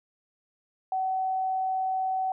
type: tone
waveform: sine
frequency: 756 Hz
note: F#5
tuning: 37 cents sharp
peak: -25 dBFS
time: 0.92-2.32 s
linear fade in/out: 2 ms
effects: none